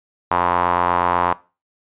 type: tone with band-pass filter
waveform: sawtooth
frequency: 88.2 Hz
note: F2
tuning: 18 cents sharp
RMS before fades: -18 dBFS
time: 0.31-1.33 s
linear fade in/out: 5 ms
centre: 1000 Hz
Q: 3.8
effects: noise-tail reverb RT60 0.3 s tail -20 dB re dry + resampled to 8000 Hz